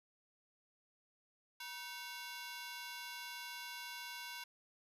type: ring-modulated tone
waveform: 15% pulse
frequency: 1244.5 Hz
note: D#6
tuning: in tune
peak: -36 dBFS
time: 1.6-4.44 s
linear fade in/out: 5 ms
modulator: 283 Hz
effects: resampled to 32000 Hz